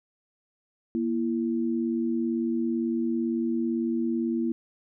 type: tone pair together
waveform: sine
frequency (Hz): 236.4 / 334.3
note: A#3 / E4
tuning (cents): +24 / +24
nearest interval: tritone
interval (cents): 600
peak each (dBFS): -26 / -28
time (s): 0.95-4.52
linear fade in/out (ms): 0
effects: none